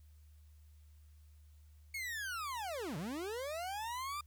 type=linear two-way sweep; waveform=40% pulse; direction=down then up; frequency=2217 to 138.59 to 1211 Hz; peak=-38 dBFS; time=1.94-4.21 s; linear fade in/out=5 ms; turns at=2.97 s; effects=added 75 Hz sine -57 dBFS peak until 4.26 s + white hiss -75 dBFS RMS until 4.26 s